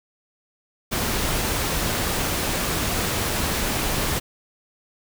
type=noise; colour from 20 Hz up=pink; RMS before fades=-24 dBFS; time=0.91-4.2 s; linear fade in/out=20 ms; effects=none